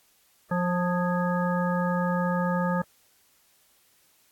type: harmonic tone with a mistuned harmonic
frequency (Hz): 177.3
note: F3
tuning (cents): +26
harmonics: 1 / 3 / 5 / 7 / 9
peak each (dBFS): -25 / -30 / -32 / -33 / -35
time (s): 0.51-2.82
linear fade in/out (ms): 5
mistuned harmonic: 9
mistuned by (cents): +67
effects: white hiss -63 dBFS RMS until 4.31 s + AAC 64 kbps